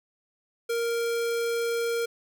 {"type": "tone", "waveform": "square", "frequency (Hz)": 466.2, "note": "A#4", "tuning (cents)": 0, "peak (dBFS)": -26, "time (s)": [0.69, 2.06], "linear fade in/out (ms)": 10, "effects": []}